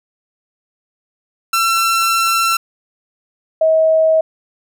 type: tone pair in turn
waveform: sawtooth / sine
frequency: 1348 / 638.7 Hz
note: E6 / D#5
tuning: +38 / +45 cents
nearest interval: octave + minor second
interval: 1293 cents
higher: first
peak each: -9 dBFS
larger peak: neither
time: 1.53-2.57 / 3.61-4.21 s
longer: first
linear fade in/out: 5 ms
effects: none